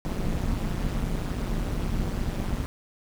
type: noise with amplitude modulation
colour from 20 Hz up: brown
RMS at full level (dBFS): -24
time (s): 0.05-2.66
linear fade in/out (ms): 0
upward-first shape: sine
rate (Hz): 189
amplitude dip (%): 85
effects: none